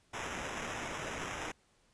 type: noise with sample-and-hold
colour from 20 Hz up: violet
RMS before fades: -40 dBFS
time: 0.13-1.52 s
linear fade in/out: 10 ms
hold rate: 4410 Hz
effects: pink hiss -70 dBFS RMS until 1.93 s + resampled to 22050 Hz